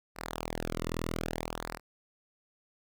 sawtooth tone with flanger, 41 Hz, E1, 9 cents flat, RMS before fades -37 dBFS, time 0.15-1.8 s, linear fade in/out 50 ms, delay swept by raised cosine 0.3 to 1.3 ms, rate 0.62 Hz, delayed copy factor -0.9, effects none

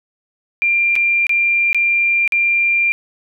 sine tone with dropouts, 2383 Hz, D7, 25 cents sharp, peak -12 dBFS, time 0.62-2.92 s, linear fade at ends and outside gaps 0 ms, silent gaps 0.955-0.962 / 1.268-1.294 / 1.73-1.746 / 2.277-2.322 s, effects none

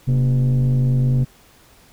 sine tone with frequency modulation, 130.81 Hz, C3, in tune, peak -11 dBFS, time 0.07-1.25 s, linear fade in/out 20 ms, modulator 105 Hz, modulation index 0.5, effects tanh soft clip ceiling -13 dBFS + pink hiss -51 dBFS RMS until 1.92 s

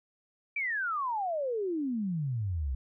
sine exponential sweep, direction down, 2373 to 61.74 Hz, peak -29 dBFS, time 0.56-2.75 s, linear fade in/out 5 ms, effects none

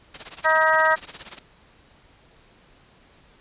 white noise with tremolo, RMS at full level -33 dBFS, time 0.14-1.39 s, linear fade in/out 5 ms, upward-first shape sine, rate 17 Hz, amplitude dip 90%
harmonic tone, 316.5 Hz, D#4, 30 cents sharp, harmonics 2 / 3 / 4 / 5 / 6, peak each -22 / -22 / -22 / -22 / -22 dBFS, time 0.44-0.96 s, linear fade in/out 20 ms
effects pink hiss -55 dBFS RMS until 3.4 s + resampled to 8000 Hz

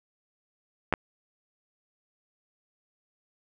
clicks, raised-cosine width 0.5 ms, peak -9 dBFS, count 2, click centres 0.926 / 0.938 s, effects none

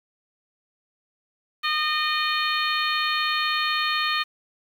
harmonic tone, 612 Hz, D#5, 29 cents flat, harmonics 2 / 3 / 4 / 5 / 6 / 7, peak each -26 / -28 / -29 / -30 / -31 / -31 dBFS, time 1.63-4.24 s, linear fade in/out 20 ms, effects 8-bit

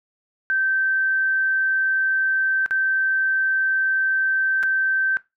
sine tone with dropouts, 1553 Hz, G6, 17 cents flat, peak -18 dBFS, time 0.5-5.17 s, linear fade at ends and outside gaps 0 ms, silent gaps 2.661-2.709 / 4.629-4.634 s, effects noise-tail reverb RT60 0.2 s tail -18 dB re dry

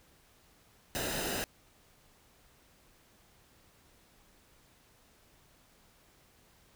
pink noise with comb filter, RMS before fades -35 dBFS, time 0.95-1.44 s, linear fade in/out 0 ms, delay 0.89 ms, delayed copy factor -0.6, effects pink hiss -64 dBFS RMS until 6.75 s

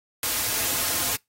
white noise with comb filter, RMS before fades -25 dBFS, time 0.23-1.16 s, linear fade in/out 2 ms, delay 5.2 ms, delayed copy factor -0.6, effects noise-tail reverb RT60 0.2 s tail -26 dB re dry + AAC 48 kbps

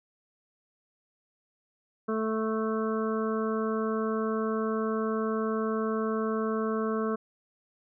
harmonic tone, 220 Hz, A3, in tune, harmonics 1 / 2 / 3 / 5 / 6 / 7, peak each -30 / -30 / -39 / -36 / -38 / -45 dBFS, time 2.08-7.16 s, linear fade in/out 10 ms, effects none

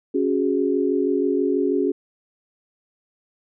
sine chord, C# suspended fourth, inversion none, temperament just, 277.2 / 369.6 / 415.8 Hz, C#4 / F#4 / G#4, 0 / -2 / +2 cents, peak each -22 / -22 / -23 dBFS, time 0.14-1.92 s, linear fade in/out 10 ms, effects none

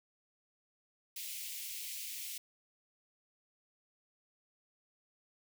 white high-pass noise, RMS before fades -43 dBFS, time 1.16-2.38 s, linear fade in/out 5 ms, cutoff 2100 Hz, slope 48 dB/octave, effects none

